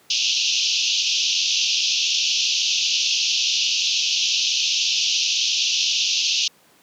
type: band-pass noise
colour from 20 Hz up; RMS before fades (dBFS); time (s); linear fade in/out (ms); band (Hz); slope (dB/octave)
pink; -21; 0.1-6.48; 5; 2600 to 6400; 96
effects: pink hiss -55 dBFS RMS until 6.82 s + high-pass 200 Hz 12 dB/octave